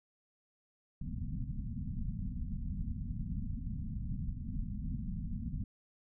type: low-pass noise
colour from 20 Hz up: pink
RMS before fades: -38 dBFS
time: 1.01-5.64 s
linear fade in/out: 5 ms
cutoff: 250 Hz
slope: 96 dB/octave
effects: none